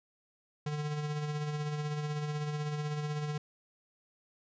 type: tone with tremolo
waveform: square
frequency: 149.4 Hz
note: D3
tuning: 30 cents sharp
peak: -32 dBFS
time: 0.66-3.38 s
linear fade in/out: 5 ms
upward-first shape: sine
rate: 16 Hz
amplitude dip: 40%
effects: resampled to 16000 Hz